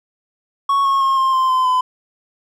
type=tone with pitch steps; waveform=triangle; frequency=1108.7 / 1092.2 / 1075.9 / 1059.9 / 1044.1 / 1028.5 / 1013.2 Hz; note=C#6 / C#6 / C6 / C6 / C6 / C6 / B5; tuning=0 / -26 / +48 / +22 / -4 / -30 / +44 cents; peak=-11 dBFS; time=0.69-1.81 s; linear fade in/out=5 ms; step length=160 ms; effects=none